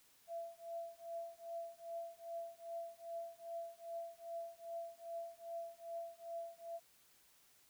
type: tone with tremolo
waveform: sine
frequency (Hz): 674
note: E5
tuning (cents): +38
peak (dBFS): -40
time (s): 0.27-6.8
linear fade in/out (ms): 50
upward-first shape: triangle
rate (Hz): 2.5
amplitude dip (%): 100
effects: white hiss -69 dBFS RMS until 7.69 s